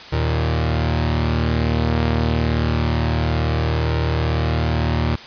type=tone pair together; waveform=sawtooth; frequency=77.78 / 116.54 Hz; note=D#2 / A#2; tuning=0 / 0 cents; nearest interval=perfect fifth; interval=700 cents; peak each=-15 / -17 dBFS; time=0.12-5.16 s; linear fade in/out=10 ms; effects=white hiss -37 dBFS RMS until 5.26 s + resampled to 11025 Hz